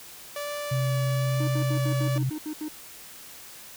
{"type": "tone with vibrato", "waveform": "sawtooth", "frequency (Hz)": 580, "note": "D5", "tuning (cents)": -22, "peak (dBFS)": -27, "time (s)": [0.36, 2.18], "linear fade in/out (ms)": 2, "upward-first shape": "sine", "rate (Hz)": 1.1, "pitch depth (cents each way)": 15}
{"type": "tone", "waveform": "sine", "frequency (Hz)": 130.81, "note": "C3", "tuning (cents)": 0, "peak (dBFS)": -23, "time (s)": [0.71, 2.3], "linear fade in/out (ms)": 10}
{"type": "tone bursts", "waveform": "triangle", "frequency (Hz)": 306.7, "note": "D#4", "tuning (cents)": -25, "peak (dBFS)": -28, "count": 9, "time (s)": [1.4, 2.685], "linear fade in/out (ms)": 5, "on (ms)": 77, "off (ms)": 74}
{"effects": ["white hiss -45 dBFS RMS until 3.76 s"]}